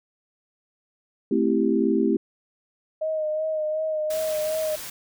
sine chord, A minor seventh, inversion none, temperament equal, 220 / 261.6 / 329.6 / 392 Hz, A3 / C4 / E4 / G4, 0 / 0 / 0 / 0 cents, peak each -24 dBFS, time 1.31-2.17 s, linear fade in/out 5 ms
sine tone with vibrato, 622.3 Hz, D#5, in tune, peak -23 dBFS, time 3.01-4.76 s, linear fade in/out 10 ms, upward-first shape sine, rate 2.7 Hz, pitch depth 28 cents each way
white noise, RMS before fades -36 dBFS, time 4.1-4.9 s, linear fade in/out 5 ms
effects none

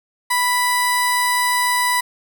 15% pulse tone with notch filter, 987.8 Hz, B5, in tune, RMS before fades -18 dBFS, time 0.3-2.01 s, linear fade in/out 10 ms, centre 3100 Hz, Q 1.8, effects none

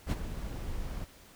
brown noise with ADSR envelope, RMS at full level -25 dBFS, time 0.06-1.05 s, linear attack 56 ms, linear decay 34 ms, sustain -12 dB, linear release 10 ms, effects pink hiss -56 dBFS RMS until 1.35 s

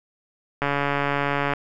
click train, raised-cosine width 0.5 ms, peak -8 dBFS, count 131, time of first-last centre 0.62-1.535 s, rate 142 Hz, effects none

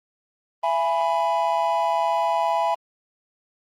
triangle chord, E major, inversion none, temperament equal with one note detuned, 671.2 / 830.6 / 987.8 Hz, E5 / G#5 / B5, +31 / 0 / 0 cents, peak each -22 dBFS, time 0.63-2.75 s, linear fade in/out 10 ms, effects Opus 24 kbps

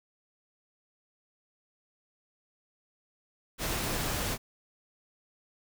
pink noise, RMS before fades -32 dBFS, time 3.58-4.38 s, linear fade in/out 50 ms, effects none

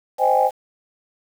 sine chord, Ab major seventh, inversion first, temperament just, 519.1 / 623 / 778.7 / 830.6 Hz, C5 / Eb5 / G5 / Ab5, -14 / +2 / -12 / 0 cents, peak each -19 / -22 / -18 / -18 dBFS, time 0.18-0.51 s, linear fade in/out 50 ms, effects tanh soft clip ceiling -3 dBFS + 7-bit

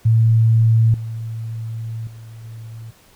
sine tone with level steps, 112.9 Hz, A2, 45 cents sharp, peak -10 / -24 / -34 / -31 dBFS, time 0.05-2.91 s, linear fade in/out 10 ms, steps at 0.94 / 2.07 / 2.44 s, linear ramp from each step 2 ms, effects pink hiss -51 dBFS RMS until 3.15 s

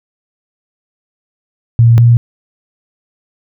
sine tone pair in turn, 116.54 / 118.51 Hz, A#2 / A#2, 0 / +29 cents, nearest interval unison, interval 29 cents, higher second, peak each -3 dBFS, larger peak neither, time 1.79-1.98 / 1.98-2.17 s, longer neither, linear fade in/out 0 ms, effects none

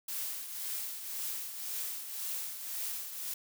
blue noise with tremolo, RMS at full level -36 dBFS, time 0.08-3.34 s, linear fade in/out 5 ms, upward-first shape triangle, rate 1.9 Hz, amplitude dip 60%, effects none

